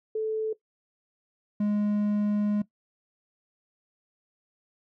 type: tone pair in turn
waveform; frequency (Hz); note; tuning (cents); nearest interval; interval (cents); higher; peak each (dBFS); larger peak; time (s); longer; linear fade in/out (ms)
sine / triangle; 437.1 / 207.7; A4 / G#3; -11 / 0; octave + minor second; 1289; first; -25 / -21; second; 0.15-0.53 / 1.6-2.62; second; 5
effects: noise-tail reverb RT60 0.1 s tail -17 dB re dry